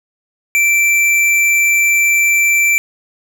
triangle tone with hard clipping, 2341 Hz, D7, 6 cents flat, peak -11 dBFS, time 0.55-2.78 s, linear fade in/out 0 ms, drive 17 dB, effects none

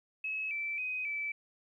sine tone with pitch steps, 2575 / 2328 / 2511 / 2313 Hz, E7 / D7 / D#7 / D7, -41 / -16 / +15 / -27 cents, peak -33 dBFS, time 0.24-1.32 s, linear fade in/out 5 ms, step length 270 ms, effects 12-bit

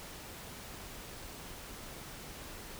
silence, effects pink hiss -47 dBFS RMS until 2.79 s

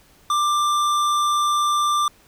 sine tone with hard clipping, 1184 Hz, D6, 14 cents sharp, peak -19 dBFS, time 0.3-2.08 s, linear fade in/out 2 ms, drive 14 dB, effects pink hiss -54 dBFS RMS until 2.27 s

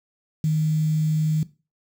sine tone with quantisation, 155.5 Hz, D#3, 1 cent flat, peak -18 dBFS, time 0.44-1.43 s, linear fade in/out 2 ms, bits 7, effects noise-tail reverb RT60 0.3 s tail -17 dB re dry

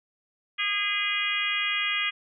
harmonic tone, 410 Hz, G#4, 22 cents flat, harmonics 3 / 4 / 5 / 6 / 7 / 8, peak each -35 / -35 / -29 / -30 / -32 / -32 dBFS, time 0.58-2.11 s, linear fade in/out 20 ms, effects none

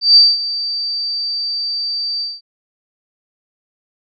sine tone with ADSR envelope, 4645 Hz, D8, 20 cents flat, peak -3 dBFS, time 0.01-2.41 s, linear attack 150 ms, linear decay 210 ms, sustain -15 dB, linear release 200 ms, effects none

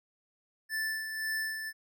square tone with tremolo, 1759 Hz, A6, 1 cent flat, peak -31 dBFS, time 0.69-1.73 s, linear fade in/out 50 ms, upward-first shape sine, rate 1.9 Hz, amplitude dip 50%, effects none

